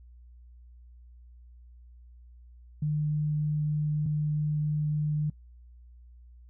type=tone pair in turn; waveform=sine; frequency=150.6 / 150.6 Hz; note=D3 / D3; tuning=+44 / +44 cents; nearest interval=unison; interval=0 cents; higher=neither; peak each=-25 / -25 dBFS; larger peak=neither; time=2.82-4.06 / 4.06-5.3 s; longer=neither; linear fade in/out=5 ms; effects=noise-tail reverb RT60 0.1 s tail -23 dB re dry + added 60 Hz sine -49 dBFS peak until 6.49 s